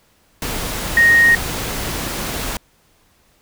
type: tone in noise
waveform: sine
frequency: 1864.7 Hz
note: A#6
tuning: in tune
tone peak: -8 dBFS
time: 0.97-1.35 s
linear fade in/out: 2 ms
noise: pink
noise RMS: -24 dBFS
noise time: 0.42-2.57 s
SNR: +13 dB
effects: pink hiss -57 dBFS RMS until 3.41 s